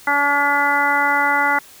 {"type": "harmonic tone", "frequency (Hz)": 286.1, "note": "D4", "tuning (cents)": -45, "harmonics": [1, 2, 3, 4, 5, 6, 7], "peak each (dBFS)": [-29, -29, -19, -24, -19, -29, -20], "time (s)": [0.07, 1.59], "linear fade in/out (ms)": 5, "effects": ["white hiss -44 dBFS RMS until 1.8 s"]}